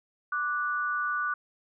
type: tone pair together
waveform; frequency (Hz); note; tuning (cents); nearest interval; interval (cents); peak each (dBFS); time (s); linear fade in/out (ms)
sine; 1174.7 / 1472.4; D6 / F#6; 0 / -9; major third; 391; -30 / -29; 0.32-1.34; 5
effects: none